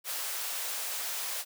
white high-pass noise, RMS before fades -35 dBFS, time 0.04-1.45 s, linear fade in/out 50 ms, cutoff 500 Hz, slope 24 dB/octave, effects none

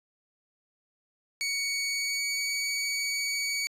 20% pulse tone with pitch glide, 2238 to 2257 Hz, C#7 to C#7, +16 to +31 cents, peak -23 dBFS, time 1.41-3.67 s, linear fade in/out 0 ms, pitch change +15 cents, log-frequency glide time 1.87-2.48 s, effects resampled to 32000 Hz

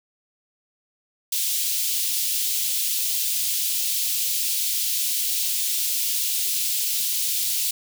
white high-pass noise, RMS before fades -24 dBFS, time 1.32-7.71 s, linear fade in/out 5 ms, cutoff 2900 Hz, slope 24 dB/octave, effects none

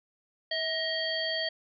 harmonic tone with a mistuned harmonic, 646 Hz, E5, 35 cents flat, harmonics 1 / 3 / 5 / 7, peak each -34 / -34 / -34 / -34 dBFS, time 0.51-1.49 s, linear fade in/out 5 ms, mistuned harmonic 3, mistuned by -49 cents, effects none

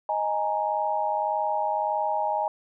sine chord, D# suspended fourth, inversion none, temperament equal, 622.3 / 830.6 / 932.3 Hz, D#5 / G#5 / A#5, 0 / 0 / 0 cents, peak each -29 / -26 / -29 dBFS, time 0.09-2.48 s, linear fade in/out 2 ms, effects none

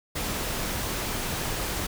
pink noise, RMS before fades -30 dBFS, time 0.15-1.87 s, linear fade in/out 10 ms, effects none

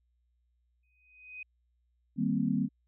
sine tone with exponential growth, 2504 Hz, D#7, 10 cents sharp, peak -38 dBFS, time 0.83-1.43 s, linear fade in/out 5 ms, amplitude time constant 130 ms
sine chord, C minor seventh, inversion first, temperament equal, 155.56 / 196 / 233.1 / 261.6 Hz, Eb3 / G3 / Bb3 / C4, 0 / 0 / 0 / 0 cents, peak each -34 / -31 / -31 / -32 dBFS, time 2.16-2.69 s, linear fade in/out 50 ms
effects added 60 Hz sine -70 dBFS peak until 2.87 s

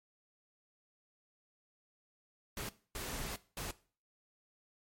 pink noise bursts at uneven times, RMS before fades -41 dBFS, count 3, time 2.57-2.69 / 2.95-3.36 / 3.57-3.71 s, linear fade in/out 2 ms, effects noise-tail reverb RT60 0.4 s tail -18 dB re dry + MP3 64 kbps

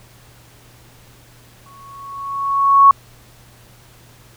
sine tone with exponential growth, 1108 Hz, C#6, 1 cent flat, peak -3 dBFS, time 1.66-2.91 s, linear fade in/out 2 ms, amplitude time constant 270 ms, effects added 119 Hz sine -48 dBFS peak until 4.36 s + pink hiss -48 dBFS RMS until 4.36 s

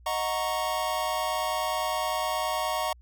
square chord, D# minor seventh, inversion none, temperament equal with one note detuned, 622.3 / 731.9 / 932.3 / 1108.7 Hz, D#5 / F#5 / A#5 / C#6, 0 / -19 / 0 / 0 cents, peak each -33 dBFS, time 0.06-2.93 s, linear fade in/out 5 ms, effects added 60 Hz sine -50 dBFS peak until 3.01 s

